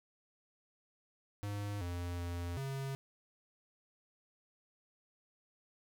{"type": "tone with pitch steps", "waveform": "square", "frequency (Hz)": [102.3, 87.6, 86.8, 135.9], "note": ["G#2", "F2", "F2", "C#3"], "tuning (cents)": [-26, 6, -10, -34], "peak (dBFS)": -38, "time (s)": [1.43, 2.95], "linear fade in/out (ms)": 0, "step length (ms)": 380, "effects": []}